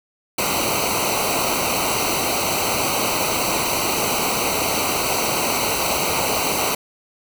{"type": "noise with comb filter", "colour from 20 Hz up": "pink", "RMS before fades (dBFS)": -21, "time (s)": [0.38, 6.75], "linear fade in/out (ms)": 5, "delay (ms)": 0.58, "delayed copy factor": -0.95, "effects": []}